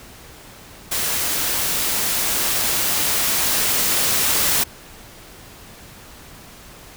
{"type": "noise with level ramp", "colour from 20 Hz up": "white", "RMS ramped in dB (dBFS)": [-22, -18], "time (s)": [0.91, 4.64], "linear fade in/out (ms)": 10, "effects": ["pink hiss -42 dBFS RMS until 6.96 s"]}